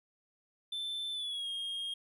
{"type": "tone with pitch glide", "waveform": "triangle", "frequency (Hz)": [3536, 3243], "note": ["A7", "G#7"], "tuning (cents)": [8, -42], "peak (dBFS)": -34, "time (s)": [0.72, 1.94], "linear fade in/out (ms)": 5, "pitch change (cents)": -150, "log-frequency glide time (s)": [1.12, 1.49], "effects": []}